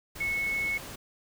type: tone in noise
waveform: sine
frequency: 2198 Hz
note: C#7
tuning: 15 cents flat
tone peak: -27 dBFS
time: 0.2-0.78 s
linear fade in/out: 10 ms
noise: pink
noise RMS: -42 dBFS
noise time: 0.15-0.96 s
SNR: +12 dB
effects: none